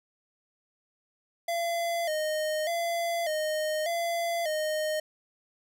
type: tone with vibrato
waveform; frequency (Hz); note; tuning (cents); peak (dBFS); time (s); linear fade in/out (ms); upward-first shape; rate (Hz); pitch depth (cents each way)
square; 648; E5; -30; -28; 1.48-5; 5; square; 0.84; 85
effects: none